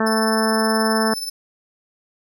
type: harmonic tone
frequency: 220.9 Hz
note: A3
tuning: 7 cents sharp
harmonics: 1 / 2 / 3 / 4 / 5 / 6 / 7 / 8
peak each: -20 / -23 / -25 / -26 / -27 / -28 / -28 / -29 dBFS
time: 0-1.14 s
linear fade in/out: 5 ms
type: tone with tremolo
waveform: sawtooth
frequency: 5274 Hz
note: E8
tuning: in tune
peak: -20 dBFS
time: 0.06-1.3 s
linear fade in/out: 10 ms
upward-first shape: triangle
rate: 19 Hz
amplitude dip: 65%
effects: none